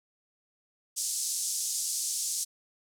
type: band-pass noise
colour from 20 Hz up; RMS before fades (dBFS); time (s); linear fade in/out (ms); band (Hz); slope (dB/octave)
pink; -32; 0.96-2.45; 20; 5700 to 10000; 24
effects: none